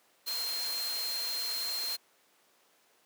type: tone in noise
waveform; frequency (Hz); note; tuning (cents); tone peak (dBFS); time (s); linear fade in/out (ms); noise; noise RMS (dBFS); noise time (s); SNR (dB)
sine; 4186; C8; 0; -33; 0.26-1.97; 20; white; -39; 0.26-1.97; +3
effects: pink hiss -66 dBFS RMS until 3.05 s + high-pass 400 Hz 12 dB/octave